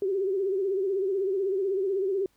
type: tone with vibrato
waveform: sine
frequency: 386.7 Hz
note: G4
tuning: 24 cents flat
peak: -24 dBFS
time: 0.02-2.26 s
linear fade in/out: 2 ms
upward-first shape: sine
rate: 16 Hz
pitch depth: 84 cents each way
effects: pink hiss -68 dBFS RMS until 2.36 s